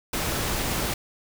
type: noise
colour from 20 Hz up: pink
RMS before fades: -27 dBFS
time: 0.13-0.94 s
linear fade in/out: 5 ms
effects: none